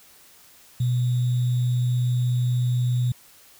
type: tone with sample-and-hold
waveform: sine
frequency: 123.47 Hz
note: B2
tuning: in tune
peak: -19 dBFS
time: 0.8-3.12 s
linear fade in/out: 5 ms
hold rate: 3675 Hz
effects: white hiss -52 dBFS RMS until 3.59 s